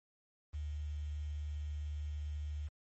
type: tone with quantisation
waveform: sine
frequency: 74.6 Hz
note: D2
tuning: 28 cents sharp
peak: -37 dBFS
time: 0.53-2.69 s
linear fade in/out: 20 ms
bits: 10
effects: MP3 32 kbps